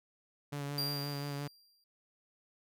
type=tone with vibrato; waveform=sawtooth; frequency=142.9 Hz; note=D3; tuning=47 cents flat; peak=-33 dBFS; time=0.52-1.48 s; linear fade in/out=10 ms; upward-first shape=sine; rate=5.7 Hz; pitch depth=22 cents each way
type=tone with exponential decay; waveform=45% pulse; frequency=4751 Hz; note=D8; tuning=19 cents sharp; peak=-31 dBFS; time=0.78-1.84 s; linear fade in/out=2 ms; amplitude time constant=230 ms
effects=none